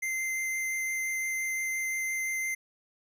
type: tone with vibrato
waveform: square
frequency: 2080 Hz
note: C7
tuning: 11 cents flat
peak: -30 dBFS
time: 0.02-2.55 s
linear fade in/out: 10 ms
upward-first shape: triangle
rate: 5.8 Hz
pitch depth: 8 cents each way
effects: none